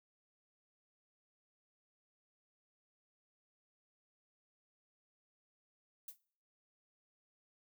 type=noise with exponential decay; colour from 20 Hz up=violet; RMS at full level=-42 dBFS; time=6.08-6.18 s; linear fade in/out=5 ms; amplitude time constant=21 ms; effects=noise-tail reverb RT60 0.5 s tail -21 dB re dry